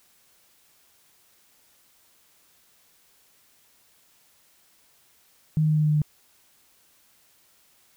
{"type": "tone with pitch steps", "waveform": "sine", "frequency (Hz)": [155.6, 154.7, 153.81, 152.93, 152.05, 151.17, 150.3], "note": ["D#3", "D#3", "D#3", "D#3", "D#3", "D#3", "D3"], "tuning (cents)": [0, -10, -20, -30, -40, -50, 40], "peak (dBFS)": -18, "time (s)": [5.57, 6.018], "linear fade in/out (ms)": 0, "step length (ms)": 64, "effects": ["white hiss -61 dBFS RMS until 7.96 s"]}